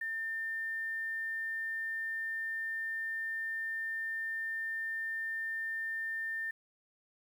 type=tone with quantisation; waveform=sine; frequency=1800 Hz; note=A6; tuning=39 cents sharp; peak=-34 dBFS; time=0.01-6.51 s; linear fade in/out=5 ms; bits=10; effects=none